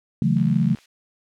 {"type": "chord", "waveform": "sine", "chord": "F# minor seventh", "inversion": "second", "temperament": "equal", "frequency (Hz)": [138.59, 164.81, 185, 220], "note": ["C#3", "E3", "F#3", "A3"], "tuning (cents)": [0, 0, 0, 0], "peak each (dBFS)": -22, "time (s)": [0.22, 0.75], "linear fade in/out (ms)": 2}
{"type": "noise", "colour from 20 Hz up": "violet", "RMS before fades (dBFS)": -36, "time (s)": [0.22, 0.86], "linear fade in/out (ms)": 5}
{"type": "click train", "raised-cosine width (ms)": 0.2, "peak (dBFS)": -27, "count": 30, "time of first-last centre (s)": [0.37, 0.787], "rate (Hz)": 69.5}
{"effects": ["low-pass 3000 Hz 12 dB/octave"]}